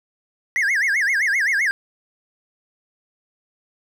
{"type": "tone with vibrato", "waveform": "triangle", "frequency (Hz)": 1864.7, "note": "A#6", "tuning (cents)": 0, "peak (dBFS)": -15, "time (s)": [0.56, 1.71], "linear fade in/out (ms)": 0, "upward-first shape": "sine", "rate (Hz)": 7.7, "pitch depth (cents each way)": 280, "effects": []}